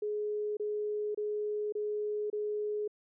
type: tone bursts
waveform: sine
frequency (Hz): 420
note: G#4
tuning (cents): +19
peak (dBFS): -31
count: 5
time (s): 0.02-2.878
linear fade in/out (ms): 5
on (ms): 550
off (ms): 27
effects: none